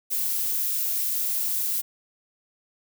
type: noise with ADSR envelope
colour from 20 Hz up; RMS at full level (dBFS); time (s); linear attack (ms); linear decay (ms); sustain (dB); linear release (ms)
violet; -24; 0.1-1.82; 29; 6; -2; 19
effects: none